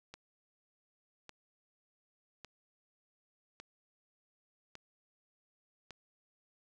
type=click train; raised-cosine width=0.2 ms; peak=-30 dBFS; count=6; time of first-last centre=0.14-5.907 s; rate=0.867 Hz; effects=none